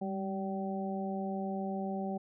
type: harmonic tone with a mistuned harmonic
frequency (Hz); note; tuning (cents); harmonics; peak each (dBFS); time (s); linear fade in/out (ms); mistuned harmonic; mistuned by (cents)
192.2; G3; -34; 1 / 2 / 3 / 4; -35 / -41 / -42 / -40; 0.01-2.18; 10; 1; +39
effects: none